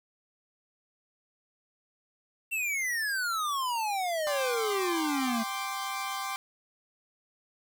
square exponential sweep, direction down, 2728 to 219.5 Hz, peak -29 dBFS, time 2.51-5.44 s, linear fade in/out 20 ms
sawtooth chord, G suspended fourth, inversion none, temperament equal, 784 / 1046.5 / 1174.7 Hz, G5 / C6 / D6, 0 / 0 / 0 cents, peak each -33 dBFS, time 4.27-6.36 s, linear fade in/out 0 ms
effects 10-bit

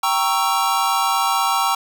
square chord, G diminished seventh, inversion none, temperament equal with one note detuned, 784 / 932.3 / 1108.7 / 1328.4 Hz, G5 / Bb5 / Db6 / Fb6, 0 / 0 / 0 / +13 cents, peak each -23 dBFS, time 0.03-1.75 s, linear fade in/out 5 ms, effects none

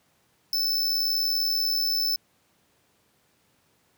square tone with amplitude modulation, 5274 Hz, E8, in tune, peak -21 dBFS, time 0.53-2.16 s, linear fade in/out 2 ms, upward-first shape sine, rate 80.5 Hz, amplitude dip 45%, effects pink hiss -66 dBFS RMS until 3.97 s + high-pass 100 Hz 12 dB/octave

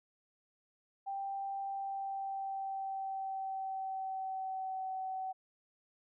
sine tone with pitch glide, 786 to 757.9 Hz, G5 to F#5, +4 to +41 cents, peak -36 dBFS, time 1.06-5.33 s, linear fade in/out 20 ms, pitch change -63 cents, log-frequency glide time 1.66-4.91 s, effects none

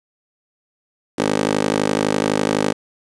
15% pulse tone with high-pass filter, 51.91 Hz, G#1, in tune, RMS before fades -19 dBFS, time 1.18-2.73 s, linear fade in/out 10 ms, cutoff 320 Hz, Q 2.6, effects resampled to 22050 Hz + 7-bit

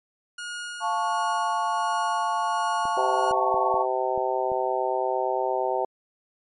sawtooth tone with tremolo, 1435 Hz, F6, 47 cents sharp, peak -28 dBFS, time 0.38-3.32 s, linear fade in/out 5 ms, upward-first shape sine, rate 1.4 Hz, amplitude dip 40%
sine chord, F augmented, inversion none, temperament equal, 698.5 / 880 / 1108.7 Hz, F5 / A5 / C#6, 0 / 0 / 0 cents, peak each -29 / -26 / -27 dBFS, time 0.8-3.86 s, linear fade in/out 50 ms
clicks, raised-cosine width 2 ms, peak -26 dBFS, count 6, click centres 2.854 / 3.31 / 3.543 / 3.742 / 4.177 / 4.518 s
harmonic tone, 128.7 Hz, C3, 28 cents flat, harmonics 3 / 4 / 5 / 6 / 7, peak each -29 / -29 / -29 / -29 / -29 dBFS, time 2.97-5.85 s, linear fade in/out 2 ms
effects MP3 48 kbps

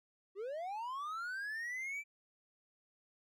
triangle linear sweep, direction up, 370 to 2349 Hz, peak -37 dBFS, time 0.35-2.04 s, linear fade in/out 50 ms, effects none

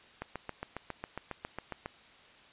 click train, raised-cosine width 0.5 ms, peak -22 dBFS, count 13, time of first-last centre 0.22-1.859 s, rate 7.32 Hz, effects white hiss -57 dBFS RMS until 2.52 s + resampled to 8000 Hz

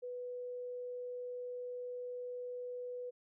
sine tone, 493.9 Hz, B4, in tune, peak -40 dBFS, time 0.02-3.11 s, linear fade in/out 20 ms, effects none

